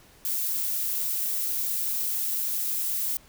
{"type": "noise", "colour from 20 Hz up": "violet", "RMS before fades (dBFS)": -28, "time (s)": [0.25, 3.17], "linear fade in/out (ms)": 0, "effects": ["pink hiss -55 dBFS RMS until 3.28 s"]}